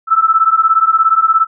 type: beating tone pair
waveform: sine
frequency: 1309 / 1326 Hz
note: E6 / E6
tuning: -13 / +10 cents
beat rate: 17 Hz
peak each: -11 dBFS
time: 0.07-1.47 s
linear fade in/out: 50 ms
effects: none